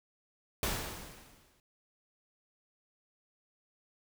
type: noise with exponential decay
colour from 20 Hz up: pink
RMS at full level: -31 dBFS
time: 0.63-1.6 s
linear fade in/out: 1 ms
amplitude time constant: 210 ms
effects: none